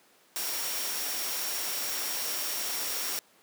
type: tone in noise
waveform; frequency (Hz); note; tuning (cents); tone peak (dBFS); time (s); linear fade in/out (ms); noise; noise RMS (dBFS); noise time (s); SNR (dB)
sine; 5588; F8; 0; -38; 0.36-3.19; 0; white; -33; 0.36-3.19; -8
effects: pink hiss -61 dBFS RMS until 3.42 s + high-pass 300 Hz 12 dB/octave

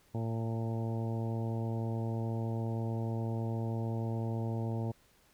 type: harmonic tone with a mistuned harmonic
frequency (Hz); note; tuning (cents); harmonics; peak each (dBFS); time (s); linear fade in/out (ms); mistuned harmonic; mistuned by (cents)
113.7; A#2; -43; 1 / 2 / 3 / 4 / 5 / 6 / 7 / 8; -33 / -39 / -43 / -45 / -47 / -49 / -50 / -51; 0.14-4.92; 10; 7; +18
effects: pink hiss -66 dBFS RMS until 5.33 s

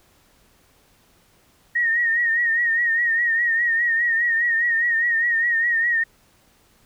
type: tone with vibrato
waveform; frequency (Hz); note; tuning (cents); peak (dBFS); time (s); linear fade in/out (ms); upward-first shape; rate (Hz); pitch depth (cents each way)
sine; 1864.7; A#6; 0; -17; 1.75-6.04; 10; triangle; 4.9; 70
effects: pink hiss -58 dBFS RMS until 6.85 s

